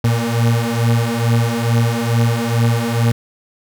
35% pulse beating tone pair, 115.6 / 117.9 Hz, A#2 / A#2, -14 / +20 cents, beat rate 2.3 Hz, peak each -15 dBFS, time 0.04-3.12 s, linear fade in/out 5 ms, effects none

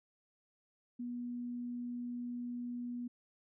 sine tone, 242.7 Hz, B3, 30 cents flat, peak -38 dBFS, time 0.99-3.08 s, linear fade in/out 10 ms, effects none

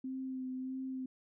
sine tone with vibrato, 260 Hz, C4, 11 cents flat, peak -37 dBFS, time 0.04-1.06 s, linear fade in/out 5 ms, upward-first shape sine, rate 1.6 Hz, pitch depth 19 cents each way, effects none

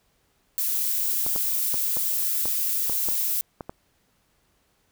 violet noise, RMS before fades -25 dBFS, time 0.58-3.41 s, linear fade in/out 0 ms
clicks, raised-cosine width 1 ms, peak -19 dBFS, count 9, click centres 1.264 / 1.361 / 1.742 / 1.97 / 2.456 / 2.897 / 3.087 / 3.608 / 3.695 s
effects pink hiss -67 dBFS RMS until 4.91 s

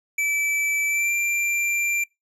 square tone with pitch glide, 2313 to 2366 Hz, D7 to D7, -27 to +12 cents, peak -21 dBFS, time 0.18-2.04 s, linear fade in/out 5 ms, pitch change +39 cents, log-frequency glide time 0.87-1.13 s, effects noise-tail reverb RT60 0.2 s tail -26 dB re dry + low-pass 12000 Hz 12 dB/octave

